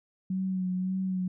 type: tone with vibrato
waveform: sine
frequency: 186.1 Hz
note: F#3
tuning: 10 cents sharp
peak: -27 dBFS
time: 0.3-1.28 s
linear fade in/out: 5 ms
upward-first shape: sine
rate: 1.8 Hz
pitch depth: 29 cents each way
effects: none